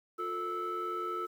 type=tone cluster; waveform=sine; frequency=355.8 / 446.4 / 1311 Hz; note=F4 / A4 / E6; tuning=+32 / +25 / -10 cents; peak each=-37 / -40 / -33 dBFS; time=0.18-1.27 s; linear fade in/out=20 ms; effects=tanh soft clip ceiling -29 dBFS + 10-bit